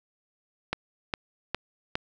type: click train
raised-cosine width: 0.3 ms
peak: -11 dBFS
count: 4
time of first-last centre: 0.73-1.954 s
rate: 2.45 Hz
effects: none